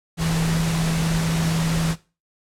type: tone in noise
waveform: sine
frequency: 163.5 Hz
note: E3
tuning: 14 cents flat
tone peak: -20 dBFS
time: 0.17-1.96 s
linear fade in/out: 50 ms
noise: pink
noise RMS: -27 dBFS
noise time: 0.17-1.96 s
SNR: +4 dB
effects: noise-tail reverb RT60 0.3 s tail -17 dB re dry + low-pass 10000 Hz 12 dB/octave